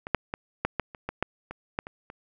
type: clicks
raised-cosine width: 0.5 ms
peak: -20 / -6 / -15 / -9 / -11 / -26 / -16 / -10 / -22 / -12 / -24 / -26 dBFS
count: 12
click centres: 0.069 / 0.147 / 0.339 / 0.65 / 0.797 / 0.948 / 1.09 / 1.226 / 1.51 / 1.789 / 1.869 / 2.101 s
effects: none